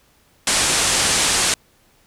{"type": "low-pass noise", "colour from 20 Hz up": "white", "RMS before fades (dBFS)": -18, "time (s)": [0.47, 1.54], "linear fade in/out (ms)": 2, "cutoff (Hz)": 9700, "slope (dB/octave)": 48, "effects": ["pink hiss -57 dBFS RMS until 2.06 s"]}